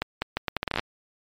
accelerating click train, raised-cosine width 0.3 ms, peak -9 dBFS, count 13, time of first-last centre 0.02-0.795 s, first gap 200 ms, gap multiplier 0.75, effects MP3 96 kbps

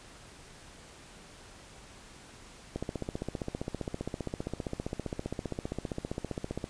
click train, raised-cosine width 2 ms, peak -20 dBFS, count 60, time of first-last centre 2.76-6.642 s, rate 15.2 Hz, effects pink hiss -52 dBFS RMS until 6.69 s + resampled to 22050 Hz

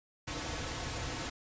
pink noise with comb filter, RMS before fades -38 dBFS, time 0.27-1.3 s, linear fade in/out 10 ms, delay 5 ms, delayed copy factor -0.55, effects resampled to 16000 Hz

